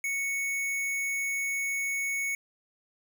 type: tone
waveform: square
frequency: 2217 Hz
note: C#7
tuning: in tune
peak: -29 dBFS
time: 0.04-2.35 s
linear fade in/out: 2 ms
effects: none